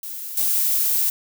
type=noise with level steps; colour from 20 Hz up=violet; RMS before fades=-32 / -20 dBFS; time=0.03-1.1 s; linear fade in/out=2 ms; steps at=0.37 s; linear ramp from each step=5 ms; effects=none